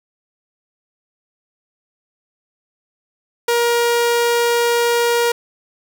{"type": "tone", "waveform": "sawtooth", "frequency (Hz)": 473.2, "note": "A#4", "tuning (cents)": 26, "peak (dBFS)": -10, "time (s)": [3.48, 5.32], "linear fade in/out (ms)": 5, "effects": []}